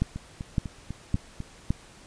two click trains, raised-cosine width 5 ms, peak -21 / -11 dBFS, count 6 / 4, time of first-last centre 0.16-1.404 / 0.02-1.705 s, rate 4.02 / 1.78 Hz, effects pink hiss -51 dBFS RMS until 2.06 s + resampled to 22050 Hz

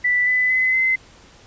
sine tone with pitch steps, 1975.5 / 2002 / 2029 / 2056 Hz, B6 / B6 / B6 / C7, 0 / +23 / +46 / -31 cents, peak -15 dBFS, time 0.04-0.96 s, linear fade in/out 10 ms, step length 230 ms, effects pink hiss -48 dBFS RMS until 1.46 s + resampled to 16000 Hz

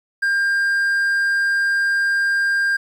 triangle tone, 1600 Hz, G6, 35 cents sharp, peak -14 dBFS, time 0.22-2.77 s, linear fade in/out 10 ms, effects 9-bit

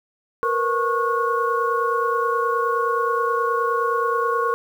sine tone cluster, 464.7 / 494.2 / 1098 / 1445 Hz, A#4 / B4 / C#6 / F#6, -5 / +1 / -17 / -41 cents, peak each -23 / -29 / -21 / -28 dBFS, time 0.43-4.54 s, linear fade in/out 0 ms, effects 8-bit

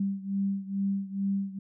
sine beating tone pair, 196 / 198.3 Hz, G3 / G3, 0 / +20 cents, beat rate 2.3 Hz, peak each -29 / -32 dBFS, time 0-1.59 s, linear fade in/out 5 ms, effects none

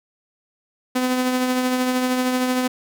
sawtooth tone with tremolo, 253.4 Hz, B3, 45 cents sharp, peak -13 dBFS, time 0.95-2.68 s, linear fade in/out 10 ms, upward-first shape triangle, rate 13 Hz, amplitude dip 40%, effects none

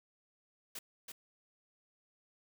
white noise with echo, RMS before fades -44 dBFS, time 0.75-0.79 s, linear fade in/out 5 ms, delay 330 ms, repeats 1, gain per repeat -3 dB, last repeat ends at 1.12 s, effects none

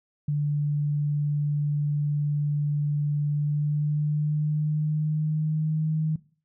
sine tone with pitch glide, 146.83 to 156.46 Hz, D3 to D#3, 0 to +10 cents, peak -22 dBFS, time 0.28-6.16 s, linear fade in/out 5 ms, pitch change +110 cents, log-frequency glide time 3.29-5.89 s, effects noise-tail reverb RT60 0.4 s tail -19 dB re dry

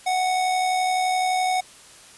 square tone with amplitude modulation, 740 Hz, F#5, in tune, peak -19 dBFS, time 0.06-1.61 s, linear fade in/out 10 ms, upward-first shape sine, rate 71.7 Hz, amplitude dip 35%, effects white hiss -47 dBFS RMS until 2.17 s + resampled to 24000 Hz

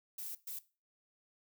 violet noise bursts at uneven times, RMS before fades -43 dBFS, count 2, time 0.18-0.35 / 0.47-0.59 s, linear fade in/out 5 ms, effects noise-tail reverb RT60 0.3 s tail -17 dB re dry

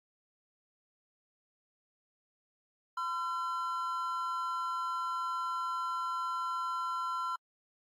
triangle tone pair together, 1018 / 1358.9 Hz, C6 / F6, -48 / -48 cents, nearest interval perfect fourth, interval 500 cents, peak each -34 / -33 dBFS, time 2.97-7.36 s, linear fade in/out 5 ms, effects AAC 64 kbps

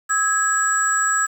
sine tone cluster, 1291 / 1657 / 7760 Hz, E6 / G#6 / B8, -37 / -4 / -31 cents, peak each -21 dBFS, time 0.09-1.27 s, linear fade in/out 20 ms, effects 7-bit

